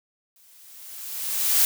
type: noise with exponential growth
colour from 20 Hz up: blue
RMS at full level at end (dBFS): -17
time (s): 0.36-1.65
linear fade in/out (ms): 2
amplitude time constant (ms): 280
effects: none